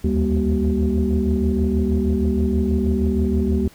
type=tone cluster; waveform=sine; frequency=74.2 / 80.5 / 200.7 / 240 / 381.4 Hz; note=D2 / E2 / G3 / B3 / G4; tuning=+18 / -41 / +41 / -49 / -47 cents; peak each=-20 / -25 / -21 / -22 / -24 dBFS; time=0.04-3.68 s; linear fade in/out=5 ms; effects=tanh soft clip ceiling -9 dBFS + pink hiss -49 dBFS RMS until 3.74 s